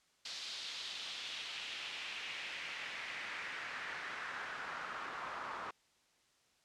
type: noise with band-pass filter sweep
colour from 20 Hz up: pink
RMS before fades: -44 dBFS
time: 0.25-5.71 s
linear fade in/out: 5 ms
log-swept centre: 4300 to 1100 Hz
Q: 2.2
effects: white hiss -72 dBFS RMS until 6.64 s + low-pass 7000 Hz 12 dB/octave